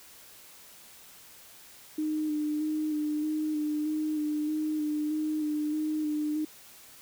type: tone with vibrato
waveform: sine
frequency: 304.5 Hz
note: D#4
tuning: 37 cents flat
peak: -27 dBFS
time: 1.98-6.45 s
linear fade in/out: 5 ms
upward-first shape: square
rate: 1.6 Hz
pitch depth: 19 cents each way
effects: white hiss -52 dBFS RMS until 7.01 s